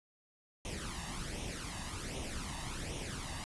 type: noise with flanger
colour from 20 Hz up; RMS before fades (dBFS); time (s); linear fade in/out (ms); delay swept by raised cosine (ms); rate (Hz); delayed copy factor
pink; -41; 0.65-3.44; 0; 0.32 to 1.09; 1.3; +0.65
effects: resampled to 24000 Hz